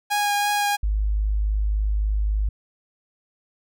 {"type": "tone with vibrato", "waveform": "sawtooth", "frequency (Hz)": 821, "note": "G#5", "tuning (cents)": -20, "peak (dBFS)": -16, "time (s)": [0.1, 0.77], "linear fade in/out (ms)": 20, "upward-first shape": "triangle", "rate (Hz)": 3, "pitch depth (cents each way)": 12}
{"type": "tone", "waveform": "sine", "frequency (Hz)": 51.8, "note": "G#1", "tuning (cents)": -4, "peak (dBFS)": -19, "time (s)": [0.83, 2.49], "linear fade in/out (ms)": 5}
{"effects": []}